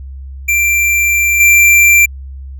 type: tone with level steps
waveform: square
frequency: 2358 Hz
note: D7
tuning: 6 cents sharp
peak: -10 / -5 dBFS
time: 0.48-2.06 s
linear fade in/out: 10 ms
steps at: 1.4 s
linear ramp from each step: 5 ms
effects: added 67 Hz sine -25 dBFS peak until 2.59 s